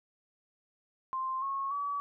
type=tone with pitch steps; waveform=sine; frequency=1048 / 1093.8 / 1141.5 Hz; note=C6 / C#6 / D6; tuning=+2 / -23 / -50 cents; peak=-31 dBFS; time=1.13-2 s; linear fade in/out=0 ms; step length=290 ms; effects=none